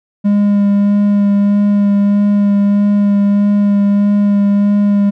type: tone with vibrato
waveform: triangle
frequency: 203.1 Hz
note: G#3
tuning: 38 cents flat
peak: -6 dBFS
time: 0.24-5.11 s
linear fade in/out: 20 ms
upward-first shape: sine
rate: 1.6 Hz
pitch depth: 13 cents each way
effects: none